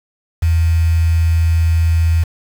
sine tone with quantisation, 82.41 Hz, E2, in tune, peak -10 dBFS, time 0.42-2.24 s, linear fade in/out 10 ms, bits 5, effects none

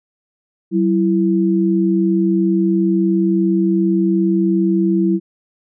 sine tone pair together, 189.76 / 332.6 Hz, F#3 / E4, +44 / +16 cents, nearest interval minor seventh, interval 972 cents, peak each -15 dBFS, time 0.71-5.2 s, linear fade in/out 50 ms, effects none

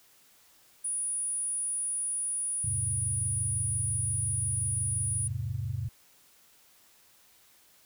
sine tone, 9730 Hz, D#9, 40 cents flat, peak -29 dBFS, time 0.84-5.28 s, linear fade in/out 10 ms
sine chord, E augmented, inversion none, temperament just, 82.41 / 103.01 / 128.76 Hz, E2 / G#2 / B#2, 0 / -14 / -27 cents, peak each -38 / -33 / -34 dBFS, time 2.64-5.89 s, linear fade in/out 5 ms
effects tanh soft clip ceiling -19 dBFS + white hiss -61 dBFS RMS until 7.85 s

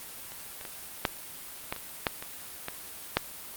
clicks, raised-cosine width 0.3 ms, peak -28 / -27 / -24 / -7 / -13 / -24 / -8 / -22 / -17 / -6 dBFS, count 10, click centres 0.32 / 0.612 / 0.652 / 1.052 / 1.725 / 1.763 / 2.068 / 2.225 / 2.684 / 3.17 s, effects white hiss -43 dBFS RMS until 3.56 s + Opus 32 kbps

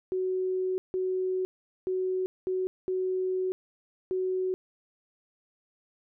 sine tone bursts at uneven times, 372.2 Hz, F#4, 10 cents sharp, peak -26 dBFS, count 6, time 0.12-0.78 / 0.94-1.45 / 1.87-2.26 / 2.47-2.67 / 2.88-3.52 / 4.11-4.54 s, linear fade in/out 0 ms, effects none

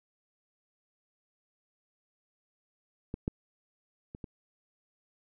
clicks, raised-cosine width 3 ms, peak -22 / -17 / -29 / -27 dBFS, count 4, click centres 3.141 / 3.279 / 4.149 / 4.242 s, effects none

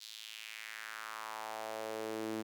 sawtooth tone with high-pass filter sweep, 110 Hz, A2, in tune, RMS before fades -43 dBFS, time 0-2.43 s, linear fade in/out 20 ms, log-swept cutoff 4200 to 280 Hz, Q 2.6, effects none

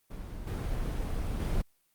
brown noise with level steps, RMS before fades -40 / -32 / -29 dBFS, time 0.1-1.62 s, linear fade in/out 10 ms, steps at 0.47 / 1.4 s, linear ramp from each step 2 ms, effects white hiss -72 dBFS RMS until 1.94 s + Opus 24 kbps

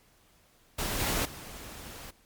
pink noise with level steps, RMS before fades -32 / -29 / -44 dBFS, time 0.78-2.11 s, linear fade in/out 10 ms, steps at 0.99 / 1.25 s, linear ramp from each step 5 ms, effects pink hiss -63 dBFS RMS until 2.25 s + MP3 96 kbps

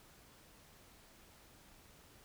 silence, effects pink hiss -62 dBFS RMS until 2.24 s

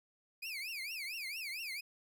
30% pulse tone with vibrato, 2400 Hz, D7, 37 cents sharp, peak -37 dBFS, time 0.42-1.81 s, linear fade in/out 10 ms, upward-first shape triangle, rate 4.4 Hz, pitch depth 280 cents each way, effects none

